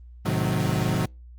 35% pulse chord, A diminished seventh, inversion none, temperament equal with one note detuned, 108.24 / 130.81 / 155.56 / 185 Hz, A2 / C3 / Eb3 / Gb3, -28 / 0 / 0 / 0 cents, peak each -26 dBFS, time 0.25-1.06 s, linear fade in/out 10 ms, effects added 60 Hz sine -42 dBFS peak until 1.38 s + Opus 24 kbps

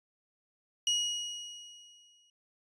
30% pulse tone with exponential decay, 2898 Hz, F#7, 37 cents flat, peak -22 dBFS, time 0.87-2.3 s, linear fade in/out 2 ms, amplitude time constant 310 ms, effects resampled to 24000 Hz

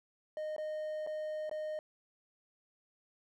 triangle tone with dropouts, 616 Hz, D#5, 17 cents flat, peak -34 dBFS, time 0.37-1.79 s, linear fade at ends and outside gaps 1 ms, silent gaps 0.564-0.581 / 1.065-1.072 / 1.495-1.513 s, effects none

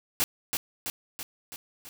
white noise with echo, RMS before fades -25 dBFS, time 0.2-0.24 s, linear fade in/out 0 ms, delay 330 ms, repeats 5, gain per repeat -4 dB, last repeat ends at 1.89 s, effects none

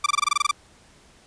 sawtooth tone bursts, 1174.7 Hz, D6, in tune, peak -13 dBFS, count 11, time 0.04-0.512 s, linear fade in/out 5 ms, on 22 ms, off 23 ms, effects pink hiss -54 dBFS RMS until 1.26 s + resampled to 22050 Hz

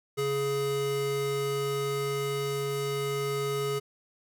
square tone pair together, 139.7 / 418.9 Hz, C#3 / G#4, +14 / +15 cents, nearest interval octave + perfect fifth, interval 1901 cents, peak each -35 / -29 dBFS, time 0.17-3.8 s, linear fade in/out 20 ms, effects none

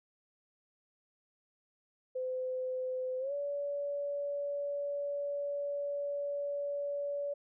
sine tone with pitch glide, 512 to 571.4 Hz, C5 to D5, -38 to -48 cents, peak -33 dBFS, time 2.15-7.34 s, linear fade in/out 10 ms, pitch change +190 cents, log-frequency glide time 3.19-3.33 s, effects none

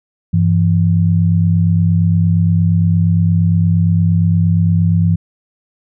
sine tone pair together, 98.4 / 167.02 Hz, G2 / E3, +7 / +23 cents, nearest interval major sixth, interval 916 cents, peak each -12 dBFS, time 0.33-5.16 s, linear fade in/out 10 ms, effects none

